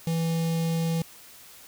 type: tone with notch filter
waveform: square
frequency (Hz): 164.81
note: E3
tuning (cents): 0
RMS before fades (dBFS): -26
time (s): 0.07-1.02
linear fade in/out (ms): 2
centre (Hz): 1400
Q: 0.78
effects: white hiss -49 dBFS RMS until 1.67 s